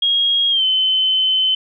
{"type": "tone with pitch glide", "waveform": "sine", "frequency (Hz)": [3275, 3056], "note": ["G#7", "G7"], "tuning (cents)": [-25, -45], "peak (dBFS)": -13, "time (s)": [0.02, 1.55], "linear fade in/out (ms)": 5, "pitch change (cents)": -120, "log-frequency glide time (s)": [0.5, 0.64], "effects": []}